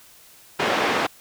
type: band-pass noise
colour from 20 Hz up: pink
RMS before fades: -22 dBFS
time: 0.59-1.07 s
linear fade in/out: 10 ms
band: 330 to 2800 Hz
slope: 12 dB/octave
effects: white hiss -50 dBFS RMS until 1.2 s